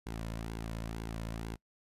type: tone with flanger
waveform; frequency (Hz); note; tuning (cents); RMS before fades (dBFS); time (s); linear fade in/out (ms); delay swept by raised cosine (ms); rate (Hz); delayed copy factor
sawtooth; 55.8; A1; +25; -40; 0.06-1.56; 10; 1.6 to 2.6; 2.1; -0.5
effects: noise-tail reverb RT60 0.1 s tail -23 dB re dry + resampled to 32000 Hz